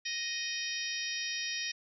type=harmonic tone; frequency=622.3 Hz; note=D#5; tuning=in tune; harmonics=3 / 4 / 5 / 6 / 7 / 8 / 9; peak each=-40 / -40 / -43 / -42 / -47 / -43 / -39 dBFS; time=0.05-1.72 s; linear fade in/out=10 ms; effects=none